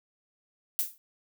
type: noise with exponential decay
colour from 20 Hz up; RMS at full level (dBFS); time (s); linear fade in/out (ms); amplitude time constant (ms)
violet; -24; 0.79-0.98; 0; 40
effects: none